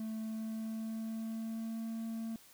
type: tone with pitch glide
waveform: triangle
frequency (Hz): 220 to 225.4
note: A3 to A3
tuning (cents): 0 to +42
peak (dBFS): -35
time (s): 0-2.36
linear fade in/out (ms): 2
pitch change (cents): +42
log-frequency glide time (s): 0.22-1.93
effects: white hiss -60 dBFS RMS until 2.53 s